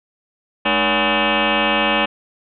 sine tone with frequency modulation, 997 Hz, B5, 16 cents sharp, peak -14 dBFS, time 0.65-2.06 s, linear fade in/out 10 ms, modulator 261 Hz, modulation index 7.8, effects none

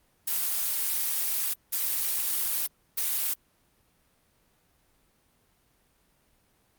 blue noise bursts at uneven times, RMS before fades -28 dBFS, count 3, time 0.27-1.54 / 1.72-2.67 / 2.97-3.34 s, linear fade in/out 10 ms, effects pink hiss -67 dBFS RMS until 6.78 s + Opus 32 kbps

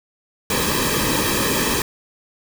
pink noise with comb filter, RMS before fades -20 dBFS, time 0.5-1.82 s, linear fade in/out 2 ms, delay 1.4 ms, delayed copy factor -0.75, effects none

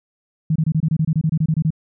sine tone bursts, 158 Hz, D#3, 27 cents sharp, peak -14 dBFS, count 15, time 0.5-1.705 s, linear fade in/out 5 ms, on 57 ms, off 25 ms, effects none

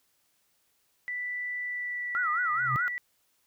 sine tone with pitch glide, 1975.5 to 1957.3 Hz, B6 to B6, 0 to -16 cents, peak -31 dBFS, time 1.08-2.98 s, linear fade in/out 0 ms, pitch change -16 cents, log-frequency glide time 1.61-2.12 s
sine tone with vibrato, 1339 Hz, E6, 27 cents sharp, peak -26 dBFS, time 2.15-2.88 s, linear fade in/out 0 ms, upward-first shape sine, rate 4.7 Hz, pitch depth 180 cents each way
sine tone with exponential growth, 130.7 Hz, C3, 1 cent flat, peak -26 dBFS, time 2.49-2.76 s, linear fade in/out 0 ms, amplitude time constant 58 ms
effects white hiss -71 dBFS RMS until 3.46 s

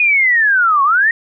sine linear two-way sweep, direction down then up, 2489 to 1074 to 1895 Hz, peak -9 dBFS, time 0-1.11 s, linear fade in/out 2 ms, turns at 0.83 s, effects none

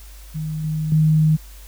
sine tone with level steps, 155.7 Hz, D#3, 2 cents sharp, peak -23 / -20 / -12 dBFS, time 0.34-1.37 s, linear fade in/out 20 ms, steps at 0.64 / 0.92 s, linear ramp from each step 2 ms, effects added 50 Hz sine -38 dBFS peak until 1.67 s + white hiss -47 dBFS RMS until 1.67 s

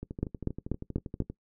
two click trains, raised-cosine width 3 ms, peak -15 / -24 dBFS, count 5 / 17, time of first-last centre 0.23-1.203 / 0.03-1.3 s, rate 4.11 / 12.6 Hz, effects noise-tail reverb RT60 0.1 s tail -20 dB re dry

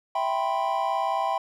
triangle chord, C major seventh, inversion first, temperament equal, 659.3 / 784 / 987.8 / 1046.5 Hz, E5 / G5 / B5 / C6, 0 / 0 / 0 / 0 cents, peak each -28 / -25 / -27 / -30 dBFS, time 0.15-1.38 s, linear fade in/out 5 ms, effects none

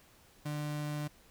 35% pulse tone, 148.8 Hz, D3, 23 cents sharp, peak -33 dBFS, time 0.45-1.08 s, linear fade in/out 10 ms, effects pink hiss -62 dBFS RMS until 1.3 s

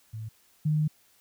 sine tone pair in turn, 110 / 152.98 Hz, A2 / D#3, 0 / -29 cents, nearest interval tritone, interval 571 cents, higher second, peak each -34 / -22 dBFS, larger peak second, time 0.13-0.29 / 0.65-0.88 s, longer second, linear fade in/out 10 ms, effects white hiss -63 dBFS RMS until 1.2 s

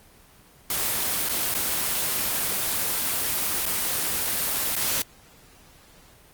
white noise with dropouts, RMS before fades -25 dBFS, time 0.7-5.02 s, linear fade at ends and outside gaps 2 ms, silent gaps 1.288-1.294 / 1.542-1.548 / 3.656-3.662 / 4.755-4.763 s, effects pink hiss -53 dBFS RMS until 6.33 s + Opus 24 kbps

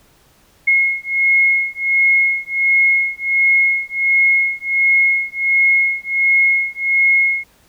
sine beating tone pair, 2162 / 2163.4 Hz, C#7 / C#7, -44 / -43 cents, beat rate 1.4 Hz, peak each -15 dBFS, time 0.67-7.44 s, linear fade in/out 10 ms, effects pink hiss -53 dBFS RMS until 7.68 s

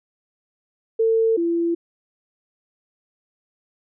sine tone pair in turn, 450 / 338.3 Hz, A4 / E4, +39 / +45 cents, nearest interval perfect fourth, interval 494 cents, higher first, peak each -15 / -18 dBFS, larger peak first, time 0.99-1.37 / 1.37-1.75 s, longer neither, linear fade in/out 10 ms, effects none

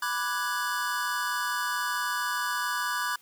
square chord, G# half-diminished seventh, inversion first, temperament equal, 987.8 / 1174.7 / 1480 / 1661.2 Hz, B5 / D6 / F#6 / G#6, 0 / 0 / 0 / 0 cents, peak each -34 dBFS, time 0.02-3.16 s, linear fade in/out 5 ms, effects white hiss -59 dBFS RMS until 3.21 s + high-pass 100 Hz 12 dB/octave

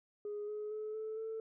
sine tone with pitch steps, 415.3 / 422.3 / 429.4 / 436.7 / 444.1 Hz, G#4 / G#4 / A4 / A4 / A4, 0 / +29 / -42 / -13 / +16 cents, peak -37 dBFS, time 0.25-1.4 s, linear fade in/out 2 ms, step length 230 ms, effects tanh soft clip ceiling -35 dBFS

